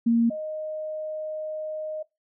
sine tone pair in turn, 232.2 / 619.9 Hz, A#3 / D#5, -7 / -7 cents, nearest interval octave + perfect fourth, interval 1700 cents, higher second, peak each -17 / -29 dBFS, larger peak first, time 0.06-0.3 / 0.3-2.03 s, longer second, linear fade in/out 10 ms, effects noise-tail reverb RT60 0.2 s tail -21 dB re dry

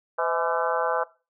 harmonic tone with a mistuned harmonic, 168.6 Hz, E3, 39 cents sharp, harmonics 3 / 4 / 5 / 6 / 7 / 8 / 9, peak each -28 / -29 / -30 / -31 / -31 / -32 / -33 dBFS, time 0.18-1.04 s, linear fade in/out 10 ms, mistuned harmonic 4, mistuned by -76 cents, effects noise-tail reverb RT60 0.3 s tail -19 dB re dry

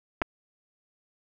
clicks, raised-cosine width 0.5 ms, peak -12 dBFS, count 2, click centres 0.217 / 0.22 s, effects none

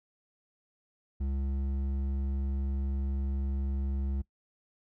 triangle tone with hard clipping, 68 Hz, C#2, 33 cents flat, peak -31 dBFS, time 1.2-4.22 s, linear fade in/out 10 ms, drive 12 dB, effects noise-tail reverb RT60 0.1 s tail -21 dB re dry

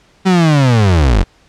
35% pulse linear sweep, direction down, 192.6 to 40.6 Hz, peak -6 dBFS, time 0.25-1.24 s, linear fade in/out 20 ms, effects pink hiss -50 dBFS RMS until 1.48 s + low-pass 6000 Hz 12 dB/octave

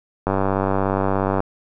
click train, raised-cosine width 1 ms, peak -6 dBFS, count 111, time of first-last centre 0.27-1.404 s, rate 97 Hz, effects none

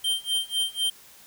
square tone with tremolo, 3152 Hz, G7, 9 cents sharp, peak -22 dBFS, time 0.04-0.9 s, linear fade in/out 5 ms, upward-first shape sine, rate 4 Hz, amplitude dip 95%, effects white hiss -51 dBFS RMS until 1.26 s

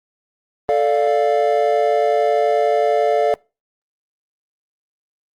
triangle chord, D minor, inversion second, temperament equal, 440 / 587.3 / 698.5 Hz, A4 / D5 / F5, 0 / 0 / 0 cents, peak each -16 dBFS, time 0.69-3.34 s, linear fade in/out 0 ms, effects noise-tail reverb RT60 0.3 s tail -26 dB re dry + Opus 24 kbps

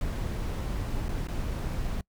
brown noise with dropouts, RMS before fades -31 dBFS, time 0.01-2.01 s, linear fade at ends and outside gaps 2 ms, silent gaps 1.084-1.09 / 1.272-1.284 s, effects noise-tail reverb RT60 0.1 s tail -25 dB re dry

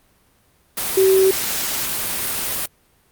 sine tone in noise, 381.8 Hz, G4, 46 cents flat, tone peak -11 dBFS, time 0.97-1.31 s, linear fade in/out 5 ms, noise white, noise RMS -23 dBFS, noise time 0.77-2.66 s, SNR +9 dB, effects pink hiss -58 dBFS RMS until 3.11 s + Opus 32 kbps

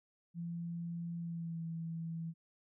sine tone with pitch glide, 169.9 to 164.68 Hz, F3 to E3, -47 to -1 cents, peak -38 dBFS, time 0.34-2.34 s, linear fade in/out 50 ms, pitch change -54 cents, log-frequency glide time 1.18-1.63 s, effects none

